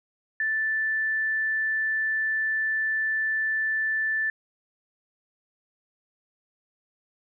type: tone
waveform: sine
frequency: 1760 Hz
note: A6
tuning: in tune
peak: -23 dBFS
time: 0.4-4.3 s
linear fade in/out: 2 ms
effects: none